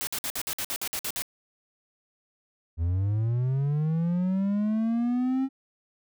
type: noise bursts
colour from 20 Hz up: white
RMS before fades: -31 dBFS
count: 11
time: 0.01-1.221 s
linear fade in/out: 0 ms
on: 61 ms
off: 54 ms
type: linear sweep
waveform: triangle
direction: up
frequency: 79.9 to 269.9 Hz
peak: -21 dBFS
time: 2.77-5.49 s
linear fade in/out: 50 ms
effects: none